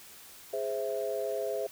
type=chord; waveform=sine; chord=Ab augmented; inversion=none; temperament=equal; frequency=415.3 / 523.3 / 659.3 Hz; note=Ab4 / C5 / E5; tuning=0 / 0 / 0 cents; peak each=-34 dBFS; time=0.53-1.67 s; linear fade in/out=5 ms; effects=tanh soft clip ceiling -21 dBFS + white hiss -51 dBFS RMS until 1.71 s